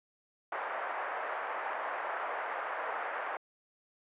pink band-pass noise, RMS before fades -37 dBFS, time 0.52-3.37 s, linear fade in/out 2 ms, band 590 to 1800 Hz, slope 24 dB/octave, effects resampled to 8000 Hz

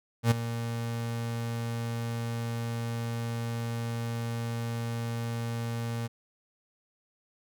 35% pulse tone with ADSR envelope, 116.54 Hz, A#2, in tune, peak -16 dBFS, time 0.23-6.08 s, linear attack 80 ms, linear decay 15 ms, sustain -13 dB, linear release 20 ms, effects none

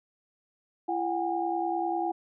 sine tone cluster, 339.5 / 738 / 808 Hz, F4 / F#5 / G#5, -49 / -5 / -48 cents, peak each -31 / -31 / -31 dBFS, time 0.88-2.12 s, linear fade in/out 10 ms, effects none

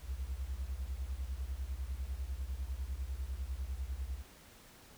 sine beating tone pair, 60.8 / 70.8 Hz, B1 / C#2, -26 / +37 cents, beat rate 10 Hz, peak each -38 / -39 dBFS, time 0.02-4.23 s, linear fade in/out 50 ms, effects tanh soft clip ceiling -31 dBFS + pink hiss -58 dBFS RMS until 4.97 s

